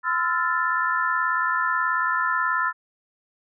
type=chord; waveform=sine; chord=F major seventh; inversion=second; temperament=equal with one note detuned; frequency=1023.2 / 1318.5 / 1396.9 / 1760 Hz; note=C6 / E6 / F6 / A6; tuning=-39 / 0 / 0 / 0 cents; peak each=-26 dBFS; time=0.03-2.73 s; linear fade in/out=50 ms; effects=none